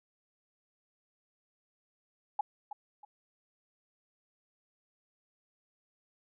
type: tone with echo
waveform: sine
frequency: 830.6 Hz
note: G#5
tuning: in tune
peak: -26 dBFS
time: 2.39-2.41 s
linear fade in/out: 5 ms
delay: 320 ms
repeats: 2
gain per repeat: -11 dB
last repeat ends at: 3.05 s
effects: none

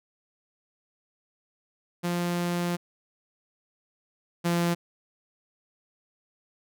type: tone pair in turn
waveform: sawtooth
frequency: 174.5 / 171.9 Hz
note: F3 / F3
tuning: -1 / -27 cents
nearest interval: unison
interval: 26 cents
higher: first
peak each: -22 / -19 dBFS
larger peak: second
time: 2.03-2.77 / 4.44-4.75 s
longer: first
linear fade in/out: 20 ms
effects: none

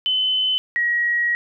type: tone pair in turn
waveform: sine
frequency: 3035 / 1902.6 Hz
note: F#7 / A#6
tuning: +43 / +35 cents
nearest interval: minor sixth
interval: 808 cents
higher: first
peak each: -17 dBFS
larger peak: neither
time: 0.06-0.58 / 0.76-1.35 s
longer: second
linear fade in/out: 0 ms
effects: none

